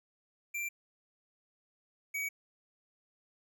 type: tone pair in turn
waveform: square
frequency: 2357 / 2264 Hz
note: D7 / C#7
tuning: +6 / +36 cents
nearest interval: minor second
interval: 70 cents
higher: first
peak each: -35 / -34 dBFS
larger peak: second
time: 0.54-0.69 / 2.14-2.29 s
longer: neither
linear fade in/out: 10 ms
effects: none